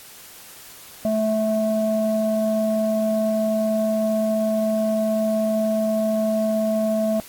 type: tone with low-pass filter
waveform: square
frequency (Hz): 217.9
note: A3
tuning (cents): -17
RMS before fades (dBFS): -21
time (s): 1.05-7.2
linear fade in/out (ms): 0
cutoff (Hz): 590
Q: 8.1
effects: white hiss -43 dBFS RMS until 7.28 s + AAC 64 kbps